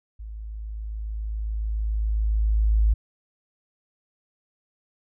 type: tone with level ramp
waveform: sine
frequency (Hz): 53.6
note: A1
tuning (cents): -45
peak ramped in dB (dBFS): -34 to -15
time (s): 0.19-2.94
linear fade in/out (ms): 10
effects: none